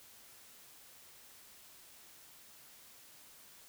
silence, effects white hiss -58 dBFS RMS until 3.68 s

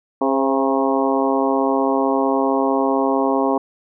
harmonic tone with a mistuned harmonic, 135.5 Hz, C#3, 39 cents flat, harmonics 2 / 3 / 4 / 5 / 6 / 7 / 8, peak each -20 / -22 / -23 / -24 / -25 / -25 / -26 dBFS, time 0.21-3.58 s, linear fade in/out 5 ms, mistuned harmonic 4, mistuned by -35 cents, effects none

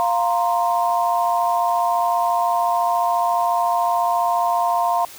sine chord, F suspended fourth, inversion none, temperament equal, 698.5 / 932.3 / 1046.5 Hz, F5 / Bb5 / C6, 0 / 0 / 0 cents, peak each -19 / -21 / -23 dBFS, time 0-5.05 s, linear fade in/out 0 ms, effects white hiss -40 dBFS RMS until 5.18 s

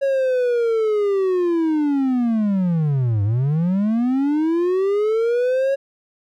triangle linear two-way sweep, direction down then up, 554.4 to 98 to 554.4 Hz, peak -14 dBFS, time 0.01-5.76 s, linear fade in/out 20 ms, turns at 3.23 s, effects none

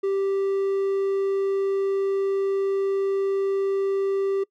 triangle tone, 391.5 Hz, G4, 2 cents flat, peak -19 dBFS, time 0.03-4.44 s, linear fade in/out 10 ms, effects noise-tail reverb RT60 0.1 s tail -23 dB re dry

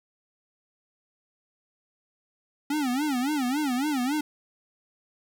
square tone with vibrato, 273.6 Hz, C#4, 23 cents flat, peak -25 dBFS, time 2.7-4.21 s, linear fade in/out 5 ms, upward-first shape sine, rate 3.6 Hz, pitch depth 200 cents each way, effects 10-bit

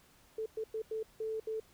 sine tone bursts at uneven times, 440 Hz, A4, in tune, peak -34 dBFS, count 6, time 0.38-0.46 / 0.57-0.64 / 0.74-0.82 / 0.91-1.03 / 1.2-1.4 / 1.47-1.6 s, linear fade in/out 5 ms, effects pink hiss -64 dBFS RMS until 1.73 s

